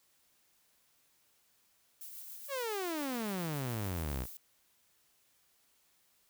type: noise with tremolo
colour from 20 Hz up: violet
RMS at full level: -46 dBFS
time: 2.01-4.37 s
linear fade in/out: 0 ms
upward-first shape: triangle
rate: 7.2 Hz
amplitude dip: 35%
type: exponential sweep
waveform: sawtooth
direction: down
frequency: 578 to 58.27 Hz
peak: -31 dBFS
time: 2.48-4.27 s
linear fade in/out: 50 ms
effects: white hiss -71 dBFS RMS until 6.29 s